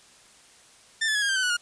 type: tone with pitch steps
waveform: sawtooth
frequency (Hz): 1790 / 1733 / 1677.9 / 1624.5 / 1572.8 / 1522.7 / 1474.2 / 1427.3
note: A6 / A6 / G#6 / G#6 / G6 / F#6 / F#6 / F6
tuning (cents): +29 / -27 / +17 / -39 / +5 / +49 / -7 / +37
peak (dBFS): -19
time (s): 1.01-1.57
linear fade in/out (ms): 10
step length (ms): 70
effects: white hiss -54 dBFS RMS until 1.61 s + resampled to 22050 Hz